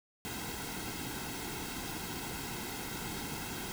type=noise with comb filter; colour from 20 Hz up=pink; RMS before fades=-40 dBFS; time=0.25-3.72 s; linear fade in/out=0 ms; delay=1.7 ms; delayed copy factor=-0.65; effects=none